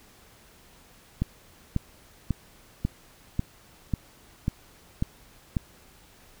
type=click train; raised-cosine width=5 ms; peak=-12 dBFS; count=9; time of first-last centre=1.22-5.568 s; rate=1.84 Hz; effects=pink hiss -55 dBFS RMS until 6.4 s